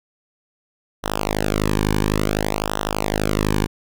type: tone with flanger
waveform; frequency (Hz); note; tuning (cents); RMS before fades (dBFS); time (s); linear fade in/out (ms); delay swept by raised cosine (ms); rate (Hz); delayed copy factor
sawtooth; 51.91; G#1; 0; -21; 1.03-3.67; 20; 0.43 to 1.53; 0.57; -0.95
effects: none